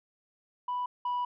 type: tone pair in turn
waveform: sine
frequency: 987.8 / 981.5 Hz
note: B5 / B5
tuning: 0 / -11 cents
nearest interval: unison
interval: 11 cents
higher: first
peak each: -28 / -26 dBFS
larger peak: second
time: 0.68-0.86 / 1.05-1.25 s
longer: second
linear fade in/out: 5 ms
effects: tanh soft clip ceiling -27 dBFS